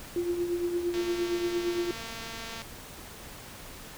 sine tone with tremolo, 348.6 Hz, F4, 3 cents flat, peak -24 dBFS, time 0.16-1.91 s, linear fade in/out 2 ms, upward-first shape triangle, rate 8.7 Hz, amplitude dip 65%
click train, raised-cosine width 0.2 ms, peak -23 dBFS, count 382, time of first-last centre 0.94-2.618 s, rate 227 Hz
effects pink hiss -45 dBFS RMS until 3.97 s

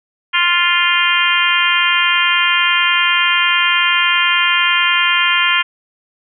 harmonic tone, 349.5 Hz, F4, 1 cent sharp, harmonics 3 / 4 / 5 / 6 / 7 / 8 / 9, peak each -19 / -19 / -19 / -19 / -19 / -19 / -19 dBFS, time 0.33-5.63 s, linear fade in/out 20 ms, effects none

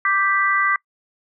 sine chord, G major, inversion second, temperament equal, 1174.7 / 1568 / 1975.5 Hz, D6 / G6 / B6, 0 / 0 / 0 cents, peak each -19 / -22 / -20 dBFS, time 0.05-0.76 s, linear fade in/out 2 ms, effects noise-tail reverb RT60 0.1 s tail -24 dB re dry

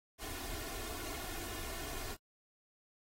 pink noise with comb filter, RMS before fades -43 dBFS, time 0.18-2.17 s, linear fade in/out 50 ms, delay 2.8 ms, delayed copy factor +0.75, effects AAC 48 kbps

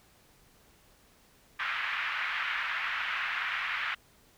pink band-pass noise, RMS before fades -33 dBFS, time 1.59-3.95 s, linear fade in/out 10 ms, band 1300 to 2600 Hz, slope 24 dB/octave, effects pink hiss -62 dBFS RMS until 4.37 s

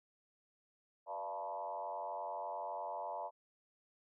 sine tone with frequency modulation, 780 Hz, G5, 9 cents flat, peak -39 dBFS, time 1.06-3.31 s, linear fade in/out 50 ms, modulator 91.7 Hz, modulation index 2.4, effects none

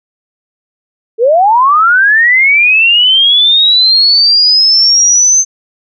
sine linear sweep, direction up, 426.9 to 6272 Hz, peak -4 dBFS, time 1.18-5.45 s, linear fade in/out 50 ms, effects none

